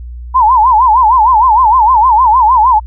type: tone with vibrato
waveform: sine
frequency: 941 Hz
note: A#5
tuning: 16 cents sharp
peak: -4 dBFS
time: 0.34-2.8 s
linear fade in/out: 20 ms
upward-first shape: sine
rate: 6.5 Hz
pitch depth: 190 cents each way
effects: added 60 Hz sine -23 dBFS peak until 2.86 s